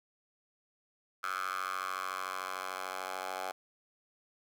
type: tone with high-pass filter sweep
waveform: 10% pulse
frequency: 93.5 Hz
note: F#2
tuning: 19 cents sharp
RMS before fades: -38 dBFS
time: 1.23-3.52 s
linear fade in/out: 10 ms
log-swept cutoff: 1300 to 810 Hz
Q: 5.7
effects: none